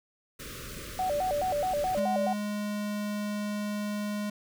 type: band-stop noise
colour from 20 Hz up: pink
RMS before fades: -41 dBFS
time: 0.39-2 s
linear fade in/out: 10 ms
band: 600 to 1100 Hz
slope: 96 dB/octave
type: tone with vibrato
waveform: sine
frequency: 659.3 Hz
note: E5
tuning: in tune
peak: -26 dBFS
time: 0.99-2.33 s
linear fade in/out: 2 ms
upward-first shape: square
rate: 4.7 Hz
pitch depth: 210 cents each way
type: tone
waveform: square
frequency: 207.7 Hz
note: G#3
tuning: in tune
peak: -31 dBFS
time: 1.97-4.3 s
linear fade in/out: 5 ms
effects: none